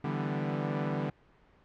sawtooth chord, E minor seventh, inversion third, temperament equal, 146.83 / 164.81 / 196 / 246.9 Hz, D3 / E3 / G3 / B3, 0 / 0 / 0 / 0 cents, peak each -29 / -34 / -33 / -34 dBFS, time 0.04-1.1 s, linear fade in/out 5 ms, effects pink hiss -62 dBFS RMS until 1.64 s + low-pass 2000 Hz 12 dB/octave

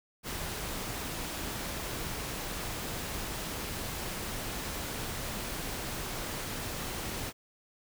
pink noise, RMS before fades -37 dBFS, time 0.23-7.33 s, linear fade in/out 50 ms, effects none

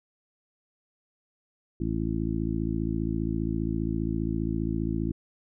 harmonic tone, 55 Hz, A1, in tune, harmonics 1 / 2 / 3 / 4 / 5 / 6, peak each -33 / -33 / -33 / -33 / -33 / -33 dBFS, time 1.8-5.12 s, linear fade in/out 5 ms, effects none

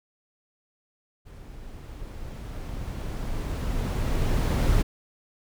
brown noise with level ramp, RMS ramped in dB -44 to -20 dBFS, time 1.25-4.83 s, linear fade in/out 20 ms, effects none

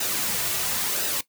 white noise with flanger, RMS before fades -26 dBFS, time 0-1.21 s, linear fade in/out 5 ms, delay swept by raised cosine 0.89 to 3.89 ms, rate 0.96 Hz, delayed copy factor -0.5, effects noise-tail reverb RT60 0.1 s tail -17 dB re dry

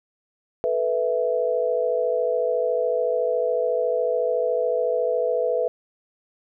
sine chord, A suspended second, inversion none, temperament equal, 440 / 493.9 / 659.3 Hz, A4 / B4 / E5, 0 / 0 / 0 cents, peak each -27 / -22 / -25 dBFS, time 0.64-5.68 s, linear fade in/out 0 ms, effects none

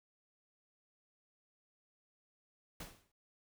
pink noise with exponential decay, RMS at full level -44 dBFS, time 2.8-3.12 s, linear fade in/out 5 ms, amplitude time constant 68 ms, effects none

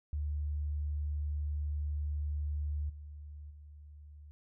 sine tone with level steps, 74 Hz, D2, 14 cents sharp, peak -32 / -44 / -49 dBFS, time 0.13-4.31 s, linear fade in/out 0 ms, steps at 2.89 / 3.5 s, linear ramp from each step 10 ms, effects none

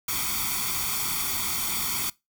white noise with comb filter, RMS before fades -28 dBFS, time 0.08-2.1 s, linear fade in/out 5 ms, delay 0.88 ms, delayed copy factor +0.9, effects noise-tail reverb RT60 0.2 s tail -21 dB re dry

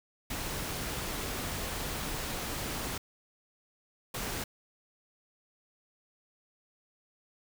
pink noise bursts at uneven times, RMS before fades -36 dBFS, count 2, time 0.3-2.98 / 4.14-4.44 s, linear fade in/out 5 ms, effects none

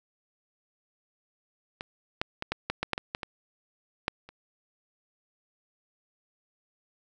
clicks, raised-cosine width 0.3 ms, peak -19 / -11 / -16 / -12 / -12 / -12 / -10 / -15 / -14 / -18 / -10 / -30 dBFS, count 12, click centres 1.809 / 2.215 / 2.424 / 2.52 / 2.7 / 2.83 / 2.933 / 2.979 / 3.149 / 3.232 / 4.081 / 4.29 s, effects none

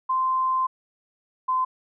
sine tone pair in turn, 1040 / 1029.2 Hz, C6 / C6, -11 / -29 cents, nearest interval unison, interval 18 cents, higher first, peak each -20 dBFS, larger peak neither, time 0.09-0.67 / 1.48-1.65 s, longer first, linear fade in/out 10 ms, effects none

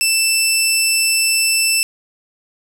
15% pulse tone, 2657 Hz, E7, 13 cents sharp, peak -6 dBFS, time 0.01-1.83 s, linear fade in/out 0 ms, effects none

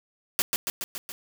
white noise with echo, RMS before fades -23 dBFS, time 0.39-0.42 s, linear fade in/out 0 ms, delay 140 ms, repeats 5, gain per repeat -3 dB, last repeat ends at 1.12 s, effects none

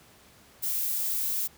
violet noise, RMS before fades -29 dBFS, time 0.62-1.48 s, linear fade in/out 20 ms, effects pink hiss -56 dBFS RMS until 1.57 s + high-pass 60 Hz 12 dB/octave

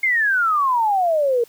sine exponential sweep, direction down, 2158 to 458.6 Hz, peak -15 dBFS, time 0.03-1.44 s, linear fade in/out 5 ms, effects white hiss -51 dBFS RMS until 1.48 s

